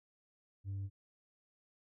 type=tone with tanh clipping; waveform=triangle; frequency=98.2 Hz; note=G2; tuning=4 cents sharp; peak=-38 dBFS; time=0.64-0.9 s; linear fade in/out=50 ms; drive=7 dB; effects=none